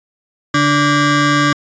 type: ring-modulated tone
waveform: 25% pulse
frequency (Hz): 436.2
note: A4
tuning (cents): -15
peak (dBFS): -4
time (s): 0.54-1.53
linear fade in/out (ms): 5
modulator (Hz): 729
effects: resampled to 16000 Hz